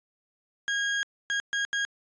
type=tone bursts at uneven times; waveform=35% pulse; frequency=1634 Hz; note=G#6; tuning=29 cents flat; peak=-24 dBFS; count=4; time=0.68-1.03 / 1.3-1.4 / 1.53-1.65 / 1.73-1.85 s; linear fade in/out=0 ms; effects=resampled to 16000 Hz